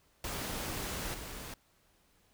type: noise with level steps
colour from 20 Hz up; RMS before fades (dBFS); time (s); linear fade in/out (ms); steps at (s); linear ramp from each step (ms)
pink; -38 / -44; 0.24-1.54; 2; 1.14; 2
effects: pink hiss -69 dBFS RMS until 2.33 s